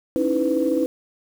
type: tone cluster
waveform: sine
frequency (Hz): 275 / 309.1 / 328.6 / 501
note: C#4 / D#4 / E4 / B4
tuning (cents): -14 / -11 / -5 / +25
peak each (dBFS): -24 / -24 / -23 / -22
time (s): 0.16-0.86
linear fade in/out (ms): 0
effects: tanh soft clip ceiling -8 dBFS + 7-bit